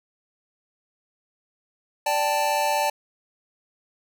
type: chord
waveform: square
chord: D suspended fourth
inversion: none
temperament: equal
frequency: 587.3 / 784 / 880 Hz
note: D5 / G5 / A5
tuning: 0 / 0 / 0 cents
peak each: -27 / -28 / -24 dBFS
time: 2.06-2.9 s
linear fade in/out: 5 ms
effects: none